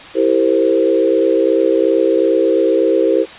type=chord; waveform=sine; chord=C dominant seventh; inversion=first; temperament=equal with one note detuned; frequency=329.6 / 392 / 460.3 / 523.3 Hz; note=E4 / G4 / Bb4 / C5; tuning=0 / 0 / -22 / 0 cents; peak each=-16 dBFS; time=0.14-3.26 s; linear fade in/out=50 ms; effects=white hiss -34 dBFS RMS until 3.38 s + resampled to 8000 Hz